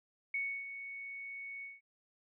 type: tone with ADSR envelope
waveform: sine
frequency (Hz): 2221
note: C#7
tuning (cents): +3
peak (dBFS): -32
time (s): 0.34-1.81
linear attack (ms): 4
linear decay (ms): 300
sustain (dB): -10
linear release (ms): 180
effects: none